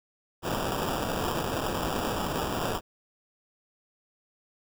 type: noise with sample-and-hold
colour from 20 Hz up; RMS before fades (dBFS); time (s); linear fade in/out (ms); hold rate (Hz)
violet; -30; 0.42-2.81; 50; 2100
effects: none